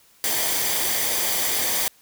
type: noise with comb filter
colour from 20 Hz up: white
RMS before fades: -23 dBFS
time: 0.24-1.88 s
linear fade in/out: 0 ms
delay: 0.74 ms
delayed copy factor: -0.5
effects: white hiss -56 dBFS RMS until 2.01 s